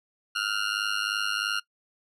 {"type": "tone with amplitude modulation", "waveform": "20% pulse", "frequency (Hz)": 1410, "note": "F6", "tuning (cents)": 16, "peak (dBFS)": -17, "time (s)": [0.35, 1.6], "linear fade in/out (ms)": 10, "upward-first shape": "sine", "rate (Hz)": 103, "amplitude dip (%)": 85, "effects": ["noise-tail reverb RT60 0.1 s tail -21 dB re dry", "low-pass 8000 Hz 12 dB/octave"]}